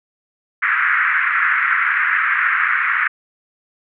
pink band-pass noise, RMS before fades -17 dBFS, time 0.62-3.08 s, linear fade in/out 10 ms, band 1300 to 2100 Hz, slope 48 dB/octave, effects none

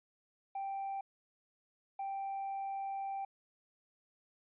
triangle tone bursts at uneven times, 784 Hz, G5, in tune, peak -34 dBFS, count 2, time 0.55-1.01 / 1.99-3.25 s, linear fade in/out 5 ms, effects tanh soft clip ceiling -31 dBFS + resampled to 8000 Hz

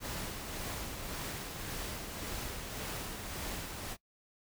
pink noise with tremolo, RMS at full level -39 dBFS, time 0-3.97 s, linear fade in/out 50 ms, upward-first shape sine, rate 1.8 Hz, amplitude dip 35%, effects noise-tail reverb RT60 0.1 s tail -22 dB re dry

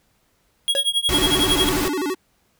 square tone with tremolo, 3301 Hz, G#7, 11 cents flat, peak -15 dBFS, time 0.68-1.69 s, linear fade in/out 0 ms, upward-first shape triangle, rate 11 Hz, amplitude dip 100%
square tone with exponential decay, 554.4 Hz, C#5, in tune, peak -19 dBFS, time 0.75-0.86 s, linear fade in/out 1 ms, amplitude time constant 23 ms
pink noise, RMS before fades -24 dBFS, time 1.09-1.88 s, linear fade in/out 0 ms
square tone with vibrato, 330 Hz, E4, 2 cents sharp, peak -22 dBFS, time 1.1-2.15 s, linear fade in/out 20 ms, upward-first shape square, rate 12 Hz, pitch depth 220 cents each way
effects pink hiss -64 dBFS RMS until 2.59 s

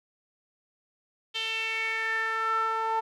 sawtooth tone with band-pass filter sweep, 446.5 Hz, A4, 25 cents sharp, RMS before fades -29 dBFS, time 1.34-3.01 s, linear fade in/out 20 ms, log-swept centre 3200 to 970 Hz, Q 5.4, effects none

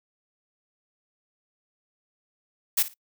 blue noise with echo, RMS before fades -21 dBFS, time 2.77-2.83 s, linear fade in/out 10 ms, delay 56 ms, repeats 2, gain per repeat -15 dB, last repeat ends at 2.942 s, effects noise-tail reverb RT60 0.1 s tail -24 dB re dry

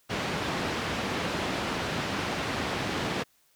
pink band-pass noise, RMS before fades -31 dBFS, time 0.09-3.24 s, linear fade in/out 20 ms, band 120 to 3800 Hz, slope 12 dB/octave, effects white hiss -66 dBFS RMS until 3.55 s

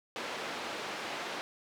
pink band-pass noise, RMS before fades -39 dBFS, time 0.16-1.41 s, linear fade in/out 0 ms, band 380 to 4000 Hz, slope 12 dB/octave, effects none

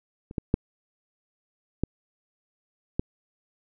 clicks, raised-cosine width 3 ms, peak -27 / -14 / -7 / -11 / -11 dBFS, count 5, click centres 0.311 / 0.382 / 0.541 / 1.836 / 2.995 s, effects none

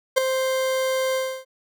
40% pulse tone with ADSR envelope, 523.3 Hz, C5, in tune, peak -11 dBFS, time 0.16-1.45 s, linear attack 19 ms, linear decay 7 ms, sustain -9 dB, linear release 300 ms, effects none

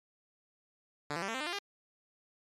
5% pulse tone with pitch steps, 146.6 / 169.37 / 195.69 / 226.1 / 261.2 / 301.8 / 348.7 / 402.8 Hz, D3 / E3 / G3 / A3 / C4 / D4 / F4 / G4, -3 / +47 / -3 / +47 / -3 / +47 / -3 / +47 cents, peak -23 dBFS, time 1.1-1.588 s, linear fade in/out 2 ms, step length 61 ms, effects low-pass 7000 Hz 12 dB/octave + MP3 96 kbps

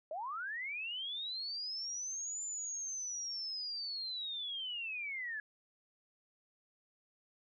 sine linear two-way sweep, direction up then down, 587.3 to 7150 to 1675 Hz, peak -38 dBFS, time 0.11-5.4 s, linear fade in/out 2 ms, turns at 2.43 s, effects none

